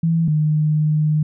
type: tone pair in turn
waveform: sine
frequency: 164.81 / 152.89 Hz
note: E3 / D#3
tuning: 0 / -30 cents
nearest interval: minor second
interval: 130 cents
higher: first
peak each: -14 dBFS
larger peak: neither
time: 0.03-0.28 / 0.28-1.23 s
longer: second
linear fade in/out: 5 ms
effects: none